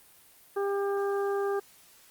harmonic tone, 399.1 Hz, G4, 31 cents sharp, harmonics 1 / 2 / 3 / 4, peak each -27 / -36 / -38 / -42 dBFS, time 0.56-1.6 s, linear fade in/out 10 ms, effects white hiss -57 dBFS RMS until 2.1 s + Opus 32 kbps

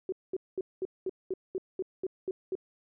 sine tone bursts, 375.4 Hz, F#4, 25 cents sharp, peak -29 dBFS, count 11, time 0.09-2.553 s, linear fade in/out 2 ms, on 33 ms, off 210 ms, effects none

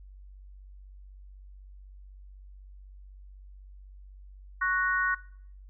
sine chord, F# major, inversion second, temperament equal, 1108.7 / 1480 / 1864.7 Hz, C#6 / F#6 / A#6, 0 / 0 / 0 cents, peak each -30 / -27 / -31 dBFS, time 4.61-5.15 s, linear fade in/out 10 ms, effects noise-tail reverb RT60 0.6 s tail -20 dB re dry + added 48 Hz sine -46 dBFS peak until 5.69 s

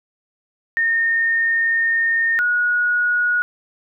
sine tone pair in turn, 1831 / 1453.3 Hz, A#6 / F#6, -32 / -31 cents, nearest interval major third, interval 399 cents, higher first, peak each -15 dBFS, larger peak neither, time 0.77-2.39 / 2.39-3.42 s, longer first, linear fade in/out 0 ms, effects none

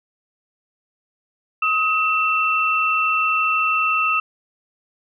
sine tone pair together, 1268 / 2687 Hz, D#6 / E7, +32 / +33 cents, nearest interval octave + minor second, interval 1301 cents, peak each -19 dBFS, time 1.62-4.2 s, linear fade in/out 5 ms, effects none

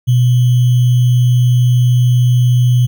sine tone with sample-and-hold, 123.47 Hz, B2, in tune, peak -7 dBFS, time 0.07-2.87 s, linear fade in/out 20 ms, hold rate 3150 Hz, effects none

